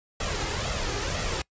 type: noise with flanger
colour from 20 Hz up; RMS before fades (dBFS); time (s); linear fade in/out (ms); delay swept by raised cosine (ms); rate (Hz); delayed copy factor
pink; -29; 0.2-1.42; 5; 1.5 to 2.46; 2; +0.55
effects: noise-tail reverb RT60 0.1 s tail -24 dB re dry + resampled to 16000 Hz